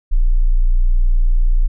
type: tone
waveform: sine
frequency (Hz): 29.58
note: A#0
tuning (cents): +26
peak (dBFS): -9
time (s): 0.11-1.68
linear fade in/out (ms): 20
effects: none